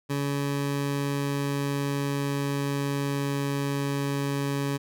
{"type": "tone with pitch glide", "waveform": "20% pulse", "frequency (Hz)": [141.3, 140.32], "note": ["C#3", "C#3"], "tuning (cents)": [34, 21], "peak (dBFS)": -21, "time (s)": [0.09, 4.78], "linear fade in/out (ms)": 20, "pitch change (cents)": -13, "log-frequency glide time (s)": [0.65, 4.55], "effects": []}